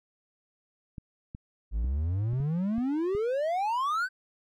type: clicks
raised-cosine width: 5 ms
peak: -27 dBFS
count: 7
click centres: 0.982 / 1.349 / 1.845 / 2.333 / 2.402 / 2.782 / 3.15 s
type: exponential sweep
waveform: triangle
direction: up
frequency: 50 to 1568 Hz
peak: -24 dBFS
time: 1.71-4.09 s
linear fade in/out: 50 ms
effects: none